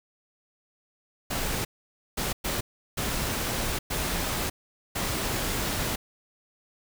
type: noise bursts at uneven times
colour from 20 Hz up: pink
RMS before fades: -29 dBFS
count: 6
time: 1.3-1.65 / 2.17-2.33 / 2.44-2.61 / 2.97-3.79 / 3.9-4.5 / 4.95-5.96 s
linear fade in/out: 10 ms
effects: none